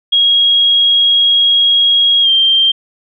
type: tone with pitch glide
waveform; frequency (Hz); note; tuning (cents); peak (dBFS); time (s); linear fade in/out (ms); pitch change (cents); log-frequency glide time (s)
sine; 3290 to 3165; G#7 to G7; -17 to +16; -7; 0.12-2.72; 10; -67; 2.22-2.29
effects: none